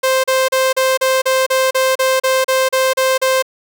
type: tone bursts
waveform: sawtooth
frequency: 523.3 Hz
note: C5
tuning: in tune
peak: -8 dBFS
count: 14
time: 0.03-3.425 s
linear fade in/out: 10 ms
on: 210 ms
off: 35 ms
effects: none